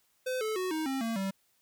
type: tone with pitch steps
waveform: square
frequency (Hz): 511 / 434.7 / 369.8 / 314.6 / 267.6 / 227.6 / 193.63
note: C5 / A4 / F#4 / D#4 / C4 / A#3 / G3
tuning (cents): -41 / -21 / -1 / +19 / +39 / -41 / -21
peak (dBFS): -31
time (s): 0.26-1.31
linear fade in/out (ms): 10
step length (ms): 150
effects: white hiss -71 dBFS RMS until 1.61 s